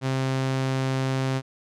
sawtooth tone, 132.4 Hz, C3, 21 cents sharp, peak -19 dBFS, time 0.01-1.42 s, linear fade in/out 50 ms, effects low-pass 7000 Hz 12 dB/octave

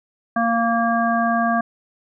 harmonic tone, 231.4 Hz, A#3, 13 cents flat, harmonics 1 / 3 / 5 / 7, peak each -21 / -20 / -23 / -25 dBFS, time 0.36-1.61 s, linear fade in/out 5 ms, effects none

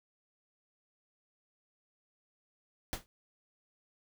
pink noise with exponential decay, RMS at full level -33 dBFS, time 2.93-3.06 s, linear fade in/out 0 ms, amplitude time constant 27 ms, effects none

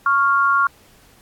sine tone pair together, 1107 / 1397.3 Hz, C#6 / F6, -3 / 0 cents, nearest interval major third, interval 403 cents, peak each -16 dBFS, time 0.06-0.67 s, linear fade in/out 2 ms, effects pink hiss -52 dBFS RMS until 1.21 s + AAC 64 kbps

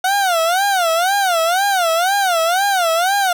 30% pulse tone with vibrato, 725 Hz, F#5, 35 cents flat, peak -11 dBFS, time 0.04-3.33 s, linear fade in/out 5 ms, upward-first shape sine, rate 2 Hz, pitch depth 190 cents each way, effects none

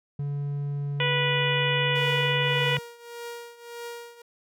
triangle tone with pitch glide, 143 to 142.01 Hz, D3 to C#3, -46 to +42 cents, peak -25 dBFS, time 0.19-2.79 s, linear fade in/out 5 ms, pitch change -12 cents, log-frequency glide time 0.72-1.46 s
harmonic tone, 491 Hz, B4, 10 cents flat, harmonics 1 / 2 / 3 / 4 / 5 / 6 / 7, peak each -29 / -32 / -34 / -29 / -30 / -29 / -35 dBFS, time 1-2.77 s, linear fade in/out 2 ms
sawtooth tone with tremolo, 472.4 Hz, A#4, 23 cents sharp, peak -30 dBFS, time 1.95-4.22 s, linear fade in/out 5 ms, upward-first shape triangle, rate 1.7 Hz, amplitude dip 85%
effects none

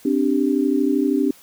sine chord, C suspended second, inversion none, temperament just, 261.6 / 294.3 / 392.4 Hz, C4 / D4 / G4, 0 / +4 / +2 cents, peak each -20 / -19 / -23 dBFS, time 0.05-1.31 s, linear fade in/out 5 ms, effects white hiss -49 dBFS RMS until 1.42 s

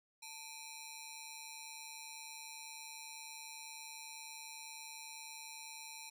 10% pulse ring-modulated tone, 1622 Hz, G#6, 41 cents flat, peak -36 dBFS, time 0.22-6.1 s, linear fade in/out 10 ms, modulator 736 Hz, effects none

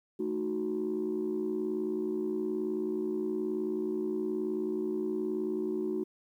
sine chord, D# diminished, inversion second, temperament equal, 220 / 311.1 / 370 Hz, A3 / D#4 / F#4, 0 / 0 / 0 cents, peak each -36 / -34 / -31 dBFS, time 0.19-6.04 s, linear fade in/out 10 ms, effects tanh soft clip ceiling -24 dBFS + 11-bit

